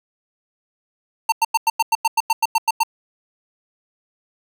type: tone bursts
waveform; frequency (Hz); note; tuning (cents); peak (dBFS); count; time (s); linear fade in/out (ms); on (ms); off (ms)
square; 905; A5; +48; -14; 13; 1.29-2.834; 5; 32; 94
effects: none